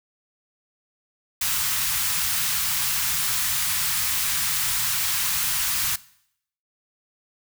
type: band-stop noise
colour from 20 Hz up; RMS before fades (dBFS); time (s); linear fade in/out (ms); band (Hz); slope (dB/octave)
white; -24; 1.41-5.96; 5; 170 to 960; 24
effects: noise-tail reverb RT60 0.7 s tail -20 dB re dry